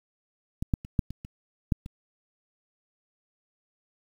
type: clicks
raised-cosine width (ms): 5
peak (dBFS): -17 / -11 / -28 / -10 / -24 / -28 / -10 / -26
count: 8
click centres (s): 0.625 / 0.738 / 0.849 / 0.992 / 1.106 / 1.249 / 1.722 / 1.861
effects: 8-bit